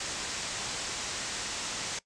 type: low-pass noise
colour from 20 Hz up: white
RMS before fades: -36 dBFS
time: 0-1.99 s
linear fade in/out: 5 ms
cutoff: 8100 Hz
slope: 48 dB/octave
effects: noise-tail reverb RT60 0.1 s tail -19 dB re dry + resampled to 22050 Hz